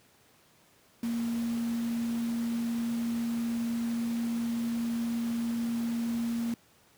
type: tone in noise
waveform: sine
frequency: 233.1 Hz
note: A#3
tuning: in tune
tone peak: -28 dBFS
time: 1.03-6.54 s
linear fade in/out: 2 ms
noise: pink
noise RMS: -45 dBFS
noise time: 1.03-6.54 s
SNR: +14 dB
effects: pink hiss -62 dBFS RMS until 6.97 s + high-pass 100 Hz 12 dB/octave